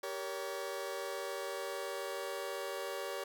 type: chord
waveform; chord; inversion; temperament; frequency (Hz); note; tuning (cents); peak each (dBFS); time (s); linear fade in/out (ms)
sawtooth; G diminished; none; just; 392 / 470.4 / 564.5; G4 / Bb4 / Db5; 0 / +16 / +31; -39 / -40 / -37; 0.03-3.24; 5
effects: none